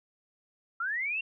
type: linear sweep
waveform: sine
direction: up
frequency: 1319 to 2761 Hz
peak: -29 dBFS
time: 0.8-1.21 s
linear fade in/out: 5 ms
effects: none